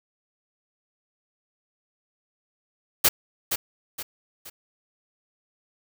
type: noise with echo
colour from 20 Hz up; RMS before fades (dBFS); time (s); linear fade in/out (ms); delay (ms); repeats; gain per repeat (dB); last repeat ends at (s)
white; -17; 3.04-3.09; 10; 470; 3; -8; 4.5
effects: none